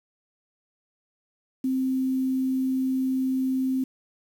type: tone with quantisation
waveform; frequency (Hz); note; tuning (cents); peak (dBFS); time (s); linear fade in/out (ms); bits
sine; 261.6; C4; 0; -22; 1.64-3.84; 5; 8
effects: none